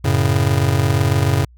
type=chord; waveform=square; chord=F# minor; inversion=none; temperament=just; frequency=92.5 / 111 / 138.75 Hz; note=F#2 / A2 / C#3; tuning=0 / +16 / +2 cents; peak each=-19 dBFS; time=0.04-1.45 s; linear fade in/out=10 ms; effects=added 60 Hz sine -43 dBFS peak until 1.57 s